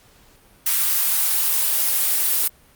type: noise with high-pass filter sweep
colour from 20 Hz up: blue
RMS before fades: -19 dBFS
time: 0.66-2.48 s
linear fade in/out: 5 ms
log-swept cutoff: 1200 to 300 Hz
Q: 1.3
effects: pink hiss -53 dBFS RMS until 2.75 s + Opus 48 kbps